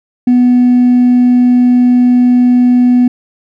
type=tone with hard clipping; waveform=triangle; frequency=246.9 Hz; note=B3; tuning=in tune; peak=-4 dBFS; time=0.27-3.08 s; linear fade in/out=5 ms; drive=2 dB; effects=none